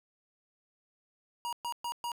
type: tone bursts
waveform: square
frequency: 953 Hz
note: A#5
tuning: 38 cents sharp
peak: -34 dBFS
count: 4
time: 1.45-2.118 s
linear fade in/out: 0 ms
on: 77 ms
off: 120 ms
effects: 11-bit